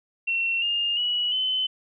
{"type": "tone with pitch steps", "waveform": "sine", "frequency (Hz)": [2718, 2822, 2930, 3042], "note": ["F7", "F7", "F#7", "F#7"], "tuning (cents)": [-48, 17, -18, 47], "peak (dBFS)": -22, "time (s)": [0.27, 1.67], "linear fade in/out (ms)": 10, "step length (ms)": 350, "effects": []}